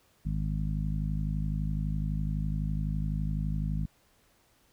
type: harmonic tone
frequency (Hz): 51.91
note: G#1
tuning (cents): 0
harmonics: 1 / 2 / 3 / 4 / 5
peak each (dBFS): -31 / -38 / -32 / -38 / -45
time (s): 0.25-3.86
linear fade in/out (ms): 10
effects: pink hiss -66 dBFS RMS until 4.72 s